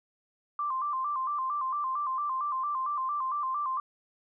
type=tone with vibrato; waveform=sine; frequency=1108.7 Hz; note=C#6; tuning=in tune; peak=-28 dBFS; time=0.59-3.8 s; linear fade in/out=2 ms; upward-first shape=square; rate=4.4 Hz; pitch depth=100 cents each way; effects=none